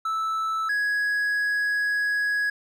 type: tone pair in turn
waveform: triangle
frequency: 1314 / 1667.5 Hz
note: E6 / G#6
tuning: -6 / +7 cents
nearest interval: major third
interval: 413 cents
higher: second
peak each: -22 / -20 dBFS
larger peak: second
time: 0.05-0.69 / 0.69-2.5 s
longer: second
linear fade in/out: 5 ms
effects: none